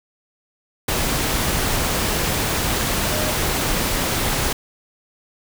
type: tone in noise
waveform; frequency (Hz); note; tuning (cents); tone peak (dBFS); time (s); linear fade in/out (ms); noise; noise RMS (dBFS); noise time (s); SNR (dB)
sine; 612; D#5; -29; -27; 3.11-3.32; 5; pink; -21; 0.88-4.53; -9
effects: none